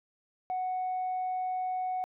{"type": "tone", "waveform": "sine", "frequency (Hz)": 740, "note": "F#5", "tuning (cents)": 0, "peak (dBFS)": -28, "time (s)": [0.5, 2.04], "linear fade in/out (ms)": 0, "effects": ["tanh soft clip ceiling -27 dBFS"]}